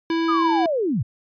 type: tone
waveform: square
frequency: 329.6 Hz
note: E4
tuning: in tune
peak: -20 dBFS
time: 0.1-0.66 s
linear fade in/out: 2 ms
type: linear sweep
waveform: sine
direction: down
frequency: 1275 to 91.8 Hz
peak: -19 dBFS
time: 0.28-1.03 s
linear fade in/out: 10 ms
effects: resampled to 11025 Hz